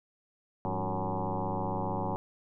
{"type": "tone with frequency modulation", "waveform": "sine", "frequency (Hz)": 368.1, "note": "F#4", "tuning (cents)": -9, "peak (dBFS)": -29, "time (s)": [0.65, 2.16], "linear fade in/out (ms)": 0, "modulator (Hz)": 95.4, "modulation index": 6.4, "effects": []}